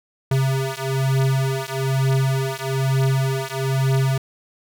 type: beating tone pair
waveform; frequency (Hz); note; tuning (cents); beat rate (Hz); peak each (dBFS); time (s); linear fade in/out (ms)
square; 133.2 / 134.3; C3 / C3; +31 / +46; 1.1; -22; 0.31-4.18; 5
effects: none